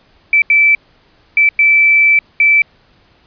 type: tone bursts at uneven times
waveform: sine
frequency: 2321 Hz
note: D7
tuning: 21 cents flat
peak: -6 dBFS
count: 5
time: 0.33-0.42 / 0.5-0.75 / 1.37-1.49 / 1.59-2.19 / 2.4-2.62 s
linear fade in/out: 2 ms
effects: pink hiss -51 dBFS RMS until 3.26 s + resampled to 11025 Hz